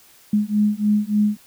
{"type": "beating tone pair", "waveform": "sine", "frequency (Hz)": [207.7, 211.1], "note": ["G#3", "G#3"], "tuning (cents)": [0, 29], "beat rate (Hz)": 3.4, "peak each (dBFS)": -19, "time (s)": [0.33, 1.37], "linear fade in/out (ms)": 5, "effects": ["white hiss -51 dBFS RMS until 1.46 s"]}